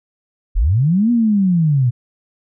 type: linear two-way sweep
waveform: sine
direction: up then down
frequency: 32.11 to 242.9 to 116.7 Hz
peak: -11 dBFS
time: 0.55-1.91 s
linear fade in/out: 20 ms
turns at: 1.11 s
effects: none

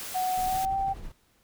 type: noise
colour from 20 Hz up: white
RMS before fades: -38 dBFS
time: 0-0.65 s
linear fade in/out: 0 ms
type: tone with pitch glide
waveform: sine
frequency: 740 to 779.9 Hz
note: F#5 to G5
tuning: 0 to -9 cents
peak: -25 dBFS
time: 0.14-0.94 s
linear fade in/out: 20 ms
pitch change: +91 cents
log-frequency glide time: 0.44-0.75 s
type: noise with tremolo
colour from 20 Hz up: brown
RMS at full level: -38 dBFS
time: 0.37-1.12 s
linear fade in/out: 5 ms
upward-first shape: triangle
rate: 12 Hz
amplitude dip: 50%
effects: pink hiss -66 dBFS RMS until 1.43 s

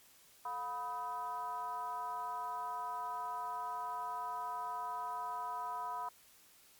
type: tone with frequency modulation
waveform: sine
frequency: 987.8 Hz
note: B5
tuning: in tune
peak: -37 dBFS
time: 0.45-6.09 s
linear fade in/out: 5 ms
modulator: 274 Hz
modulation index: 0.89
effects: white hiss -63 dBFS RMS until 6.79 s + MP3 96 kbps

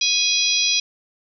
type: harmonic tone with a mistuned harmonic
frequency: 829 Hz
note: G#5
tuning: 3 cents flat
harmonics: 3 / 4 / 5 / 6 / 7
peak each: -23 / -23 / -23 / -23 / -23 dBFS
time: 0.01-0.8 s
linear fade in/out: 5 ms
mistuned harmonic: 5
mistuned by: -52 cents
effects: none

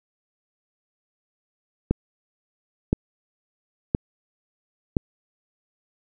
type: click train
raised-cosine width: 3 ms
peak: -6 dBFS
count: 4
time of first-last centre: 1.91-4.968 s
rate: 0.981 Hz
effects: none

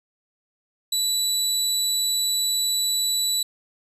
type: tone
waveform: 25% pulse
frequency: 3951 Hz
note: B7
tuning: in tune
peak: -17 dBFS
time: 0.92-3.43 s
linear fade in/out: 5 ms
effects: resampled to 32000 Hz

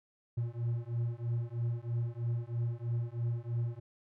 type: beating tone pair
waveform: triangle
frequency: 116.6 / 119.7 Hz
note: A#2 / A#2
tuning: +1 / +46 cents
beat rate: 3.1 Hz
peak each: -33 / -33 dBFS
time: 0.37-3.8 s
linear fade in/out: 10 ms
effects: none

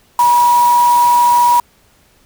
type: tone in noise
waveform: sine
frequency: 964 Hz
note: B5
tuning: 42 cents flat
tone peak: -7 dBFS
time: 0.19-1.6 s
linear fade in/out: 2 ms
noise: white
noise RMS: -25 dBFS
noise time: 0.19-1.6 s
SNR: +15 dB
effects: pink hiss -52 dBFS RMS until 2.25 s

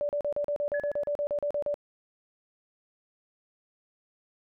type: tone bursts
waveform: sine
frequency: 582 Hz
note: D5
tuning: 16 cents flat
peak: -26 dBFS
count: 15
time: 0.01-1.742 s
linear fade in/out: 0 ms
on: 80 ms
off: 38 ms
type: tone with exponential decay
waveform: sine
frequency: 1700 Hz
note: G#6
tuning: 40 cents sharp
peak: -32 dBFS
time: 0.74-1.09 s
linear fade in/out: 2 ms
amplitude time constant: 76 ms
effects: none

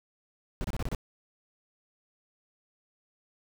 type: noise bursts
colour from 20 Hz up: brown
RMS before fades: -31 dBFS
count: 6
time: 0.61-0.948 s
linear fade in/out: 0 ms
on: 33 ms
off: 28 ms
effects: none

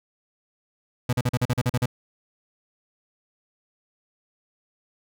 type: tone bursts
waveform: 35% pulse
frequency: 123.47 Hz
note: B2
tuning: in tune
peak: -18 dBFS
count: 10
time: 1.09-1.859 s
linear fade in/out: 5 ms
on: 40 ms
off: 41 ms
effects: none

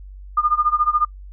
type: tone with tremolo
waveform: sine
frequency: 1214 Hz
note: D#6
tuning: 43 cents flat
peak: -12 dBFS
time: 0.37-1.05 s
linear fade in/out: 5 ms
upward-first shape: sine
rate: 14 Hz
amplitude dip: 90%
effects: noise-tail reverb RT60 0.1 s tail -23 dB re dry + added 48 Hz sine -35 dBFS peak until 1.32 s

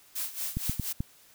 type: noise with tremolo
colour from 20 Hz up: blue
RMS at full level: -32 dBFS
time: 0.15-0.93 s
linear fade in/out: 10 ms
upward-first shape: sine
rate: 4.3 Hz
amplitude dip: 80%
type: clicks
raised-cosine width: 5 ms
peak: -17 dBFS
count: 4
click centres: 0.57 / 0.696 / 0.797 / 1.005 s
effects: white hiss -58 dBFS RMS until 1.34 s

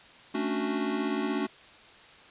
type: chord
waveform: square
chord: D major seventh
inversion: second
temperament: equal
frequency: 220 / 277.2 / 293.7 / 370 Hz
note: A3 / C#4 / D4 / F#4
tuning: 0 / 0 / 0 / 0 cents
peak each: -34 dBFS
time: 0.34-1.47 s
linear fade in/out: 10 ms
effects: white hiss -52 dBFS RMS until 2.3 s + resampled to 8000 Hz

